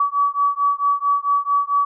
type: beating tone pair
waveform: sine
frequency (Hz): 1139 / 1143.5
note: C#6 / D6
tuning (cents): +47 / -47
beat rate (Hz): 4.5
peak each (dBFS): -19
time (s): 0-1.85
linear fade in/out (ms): 5
effects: none